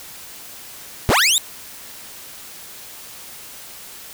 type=linear sweep; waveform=20% pulse; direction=up; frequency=30.04 to 3839 Hz; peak=-8 dBFS; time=1.09-1.38 s; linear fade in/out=0 ms; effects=white hiss -38 dBFS RMS until 4.13 s